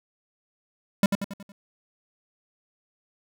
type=tone with echo; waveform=square; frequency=199.1 Hz; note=G3; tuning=27 cents sharp; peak=-16 dBFS; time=1.03-1.06 s; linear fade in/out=2 ms; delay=92 ms; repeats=5; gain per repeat=-6 dB; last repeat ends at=1.52 s; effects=none